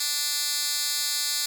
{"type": "tone with high-pass filter", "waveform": "10% pulse", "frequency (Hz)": 293.7, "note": "D4", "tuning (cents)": 0, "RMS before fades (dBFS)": -27, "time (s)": [0, 1.46], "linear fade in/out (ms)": 5, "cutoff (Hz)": 4600, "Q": 1.2, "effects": []}